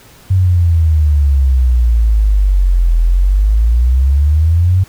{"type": "exponential two-way sweep", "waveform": "sine", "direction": "down then up", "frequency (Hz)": [95.5, 41.2, 95.5], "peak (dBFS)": -7, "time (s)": [0.3, 4.84], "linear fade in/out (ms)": 10, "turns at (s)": 2.98, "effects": ["pink hiss -42 dBFS RMS until 4.88 s"]}